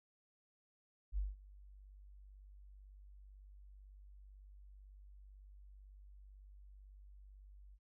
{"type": "tone with ADSR envelope", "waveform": "sine", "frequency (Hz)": 49, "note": "G1", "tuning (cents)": 0, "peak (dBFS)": -33, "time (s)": [1.12, 7.79], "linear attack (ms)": 55, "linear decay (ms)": 180, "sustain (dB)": -22, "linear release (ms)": 54, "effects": []}